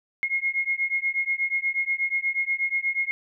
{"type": "beating tone pair", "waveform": "sine", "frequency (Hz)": [2150, 2158.3], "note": ["C7", "C#7"], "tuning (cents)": [47, -47], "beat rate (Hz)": 8.3, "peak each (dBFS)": -26, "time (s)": [0.23, 3.11], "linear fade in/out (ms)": 0, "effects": []}